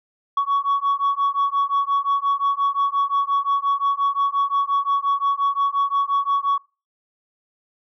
sine beating tone pair, 1117 / 1122.7 Hz, C#6 / C#6, +13 / +22 cents, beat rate 5.7 Hz, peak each -19 dBFS, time 0.37-6.58 s, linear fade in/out 5 ms, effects noise-tail reverb RT60 0.3 s tail -21 dB re dry + tanh soft clip ceiling -14 dBFS

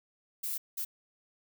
violet noise bursts at uneven times, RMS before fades -35 dBFS, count 2, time 0.43-0.58 / 0.77-0.85 s, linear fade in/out 10 ms, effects none

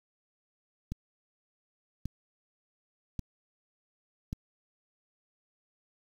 click train, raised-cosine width 5 ms, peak -22 dBFS, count 4, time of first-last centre 0.92-4.329 s, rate 0.88 Hz, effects 8-bit

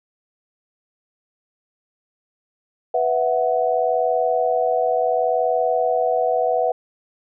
sine chord, B suspended fourth, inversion none, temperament equal, 493.9 / 659.3 / 740 Hz, B4 / E5 / F#5, 0 / 0 / 0 cents, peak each -21 dBFS, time 2.94-6.72 s, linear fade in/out 5 ms, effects none

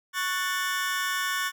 sawtooth chord, F# minor, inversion second, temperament just, 1110 / 1480 / 1776 Hz, C#6 / F#6 / A6, +2 / 0 / +16 cents, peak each -27 dBFS, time 0.13-1.52 s, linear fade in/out 50 ms, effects none

